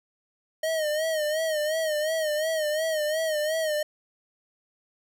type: tone with vibrato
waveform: square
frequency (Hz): 622.3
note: D#5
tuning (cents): 0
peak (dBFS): -25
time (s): 0.63-3.83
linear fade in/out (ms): 5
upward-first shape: sine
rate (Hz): 2.8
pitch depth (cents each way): 74
effects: none